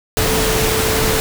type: tone in noise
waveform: sine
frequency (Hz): 440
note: A4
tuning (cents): 0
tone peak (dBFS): -20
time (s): 0.17-1.2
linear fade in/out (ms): 0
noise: pink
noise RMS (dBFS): -17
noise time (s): 0.17-1.2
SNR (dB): -6
effects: none